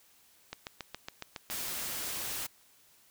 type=click train; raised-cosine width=0.2 ms; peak=-21 dBFS; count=8; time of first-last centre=0.53-1.501 s; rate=7.21 Hz
type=noise; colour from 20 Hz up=white; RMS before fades=-37 dBFS; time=1.5-2.47 s; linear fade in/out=10 ms
effects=white hiss -63 dBFS RMS until 3.1 s